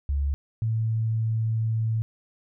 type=tone pair in turn; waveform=sine; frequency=70.4 / 111.75 Hz; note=C#2 / A2; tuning=+27 / +27 cents; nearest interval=minor sixth; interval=800 cents; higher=second; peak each=-22 dBFS; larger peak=neither; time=0.09-0.34 / 0.62-2.02 s; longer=second; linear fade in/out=0 ms; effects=none